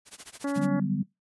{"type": "noise with tremolo", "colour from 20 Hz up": "white", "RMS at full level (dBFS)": -41, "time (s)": [0.05, 0.69], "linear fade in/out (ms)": 50, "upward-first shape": "sine", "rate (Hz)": 14, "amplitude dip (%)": 95}
{"type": "harmonic tone", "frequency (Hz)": 281.6, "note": "C#4", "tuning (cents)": 27, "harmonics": [1, 2, 3, 4, 5, 6, 7], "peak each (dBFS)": [-27, -34, -40, -40, -43, -45, -49], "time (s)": [0.44, 0.8], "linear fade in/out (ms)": 5}
{"type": "chord", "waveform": "sine", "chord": "G major seventh", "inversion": "second", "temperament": "equal with one note detuned", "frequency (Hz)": [146.83, 185, 196, 249.1], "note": ["D3", "F#3", "G3", "B3"], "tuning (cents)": [0, 0, 0, 15], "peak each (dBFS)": [-31, -31, -28, -32], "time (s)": [0.56, 1.03], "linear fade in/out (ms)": 10}
{"effects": ["noise-tail reverb RT60 0.2 s tail -23 dB re dry", "resampled to 24000 Hz"]}